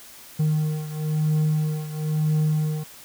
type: beating tone pair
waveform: triangle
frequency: 153.7 / 154.7 Hz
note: D#3 / D#3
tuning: -21 / -10 cents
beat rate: 1 Hz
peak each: -20 / -24 dBFS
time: 0.39-2.84 s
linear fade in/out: 10 ms
effects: white hiss -45 dBFS RMS until 3.04 s

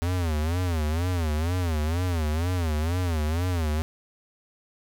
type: tone with vibrato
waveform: square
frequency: 83 Hz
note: E2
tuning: 12 cents sharp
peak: -24 dBFS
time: 0.02-3.82 s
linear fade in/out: 0 ms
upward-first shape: sine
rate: 2.1 Hz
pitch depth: 170 cents each way
effects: none

